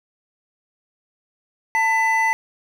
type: tone pair together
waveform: triangle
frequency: 893 / 1999.7 Hz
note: A5 / B6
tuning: +25 / +21 cents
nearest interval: octave + major second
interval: 1396 cents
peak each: -17 dBFS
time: 1.75-2.33 s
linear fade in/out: 0 ms
effects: 8-bit